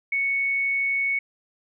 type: tone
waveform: sine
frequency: 2217 Hz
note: C#7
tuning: in tune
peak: -21 dBFS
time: 0.12-1.19 s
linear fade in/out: 5 ms
effects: none